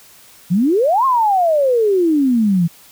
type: exponential two-way sweep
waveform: sine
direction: up then down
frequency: 162.4 to 1091 to 162.4 Hz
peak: -11 dBFS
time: 0.5-2.68 s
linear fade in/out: 20 ms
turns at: 1.05 s
effects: white hiss -45 dBFS RMS until 2.91 s